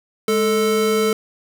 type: tone pair together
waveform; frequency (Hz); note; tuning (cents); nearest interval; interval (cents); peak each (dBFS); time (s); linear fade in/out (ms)
square; 208.7 / 440; G#3 / A4; +9 / 0; octave + minor second; 1291; -23 / -17; 0.28-1.13; 2
effects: none